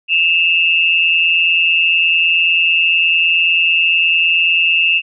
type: tone pair together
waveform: sine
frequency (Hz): 2625 / 2794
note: E7 / F7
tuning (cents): -8 / 0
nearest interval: minor second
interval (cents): 108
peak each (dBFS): -12 / -14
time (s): 0.08-5.02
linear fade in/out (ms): 50
effects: none